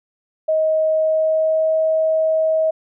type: tone with pitch glide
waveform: sine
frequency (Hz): 630 to 636.2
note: D#5 to D#5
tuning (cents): +21 to +38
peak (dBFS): -14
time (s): 0.48-2.71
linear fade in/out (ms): 10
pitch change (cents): +17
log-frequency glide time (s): 0.92-1.76
effects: none